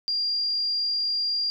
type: tone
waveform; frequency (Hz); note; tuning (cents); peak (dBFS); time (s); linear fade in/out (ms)
sine; 4786; D8; +32; -23; 0.08-1.5; 0
effects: 10-bit